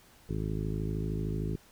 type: harmonic tone with a mistuned harmonic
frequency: 53.1 Hz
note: G#1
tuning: 39 cents sharp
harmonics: 1 / 2 / 3 / 4 / 5 / 6 / 7 / 8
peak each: -36 / -36 / -35 / -42 / -42 / -43 / -42 / -44 dBFS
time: 0.29-1.56 s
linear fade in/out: 5 ms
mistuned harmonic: 1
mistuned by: +17 cents
effects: pink hiss -59 dBFS RMS until 1.71 s